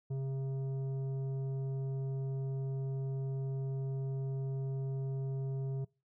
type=tone with tanh clipping; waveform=triangle; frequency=134.7 Hz; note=C#3; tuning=49 cents flat; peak=-35 dBFS; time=0.1-5.85 s; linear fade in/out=10 ms; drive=13 dB; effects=noise-tail reverb RT60 0.3 s tail -24 dB re dry